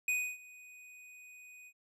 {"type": "tone with ADSR envelope", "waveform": "square", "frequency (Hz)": 2489, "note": "D#7", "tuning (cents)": 0, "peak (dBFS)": -29, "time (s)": [0.08, 1.73], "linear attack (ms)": 3, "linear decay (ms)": 290, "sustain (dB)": -23, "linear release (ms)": 57, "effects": ["low-pass 12000 Hz 12 dB/octave"]}